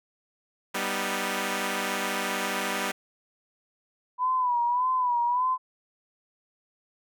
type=chord; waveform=5% pulse; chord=G augmented; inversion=none; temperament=equal; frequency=196 / 246.9 / 311.1 Hz; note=G3 / B3 / D#4; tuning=0 / 0 / 0 cents; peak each=-19 / -20 / -23 dBFS; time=0.74-2.92 s; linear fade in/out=10 ms
type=tone with vibrato; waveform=sine; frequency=987.8 Hz; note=B5; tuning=in tune; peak=-22 dBFS; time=4.18-5.58 s; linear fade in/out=50 ms; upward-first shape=sine; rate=1.7 Hz; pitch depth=70 cents each way
effects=none